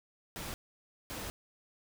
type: noise bursts at uneven times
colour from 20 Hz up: pink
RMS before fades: -41 dBFS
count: 2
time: 0.36-0.54 / 1.1-1.3 s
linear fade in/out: 0 ms
effects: none